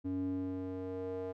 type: tone with band-pass filter sweep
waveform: square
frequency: 93 Hz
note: F#2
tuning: 9 cents sharp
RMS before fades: -38 dBFS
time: 0.04-1.33 s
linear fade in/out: 20 ms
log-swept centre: 250 to 520 Hz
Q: 3.5
effects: none